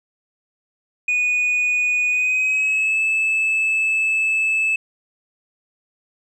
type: tone with pitch glide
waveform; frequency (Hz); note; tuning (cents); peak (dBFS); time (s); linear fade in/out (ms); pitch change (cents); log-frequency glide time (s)
sine; 2475 to 2615; D#7 to E7; -10 to -15; -14; 1.08-4.76; 5; +95; 2.1-3
effects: tanh soft clip ceiling -15 dBFS